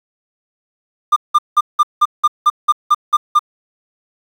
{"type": "tone bursts", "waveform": "triangle", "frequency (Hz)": 1200, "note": "D6", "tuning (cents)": 37, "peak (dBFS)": -5, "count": 11, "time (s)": [1.12, 3.393], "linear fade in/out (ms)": 10, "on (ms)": 43, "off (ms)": 180, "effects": ["7-bit"]}